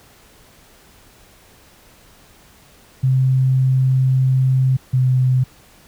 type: tone pair in turn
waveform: sine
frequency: 130.81 / 128.56 Hz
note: C3 / C3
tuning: 0 / -30 cents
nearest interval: unison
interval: 30 cents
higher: first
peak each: -12 dBFS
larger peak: neither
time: 3.03-4.77 / 4.93-5.44 s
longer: first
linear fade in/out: 10 ms
effects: pink hiss -49 dBFS RMS until 5.87 s